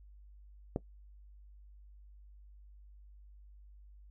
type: click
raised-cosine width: 2 ms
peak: -19 dBFS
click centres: 0.761 s
effects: noise-tail reverb RT60 0.1 s tail -17 dB re dry + added 50 Hz sine -53 dBFS peak until 4.1 s